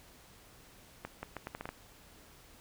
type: accelerating click train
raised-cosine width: 0.5 ms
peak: -24 dBFS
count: 8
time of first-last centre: 1.05-1.69 s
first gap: 180 ms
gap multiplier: 0.76
effects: pink hiss -58 dBFS RMS until 2.6 s